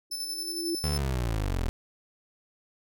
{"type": "tone with exponential growth", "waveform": "sine", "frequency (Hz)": 338.6, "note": "E4", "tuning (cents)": 46, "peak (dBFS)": -25, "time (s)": [0.1, 0.75], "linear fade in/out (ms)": 2, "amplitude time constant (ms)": 140}
{"type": "tone with tremolo", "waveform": "sawtooth", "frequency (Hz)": 5274, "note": "E8", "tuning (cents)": 0, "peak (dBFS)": -28, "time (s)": [0.11, 0.98], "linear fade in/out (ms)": 10, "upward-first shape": "square", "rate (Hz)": 11, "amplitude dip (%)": 35}
{"type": "linear sweep", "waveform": "25% pulse", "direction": "down", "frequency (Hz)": [77, 38.89], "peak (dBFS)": -23, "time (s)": [0.84, 1.69], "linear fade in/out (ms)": 0}
{"effects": []}